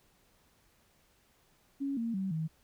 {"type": "tone with pitch steps", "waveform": "sine", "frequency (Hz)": [277.2, 230.4, 191.53, 159.21], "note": ["C#4", "A#3", "G3", "D#3"], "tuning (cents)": [0, -20, -40, 40], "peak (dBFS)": -31, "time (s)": [1.8, 2.48], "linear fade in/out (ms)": 20, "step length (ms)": 170, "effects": ["pink hiss -68 dBFS RMS until 2.63 s"]}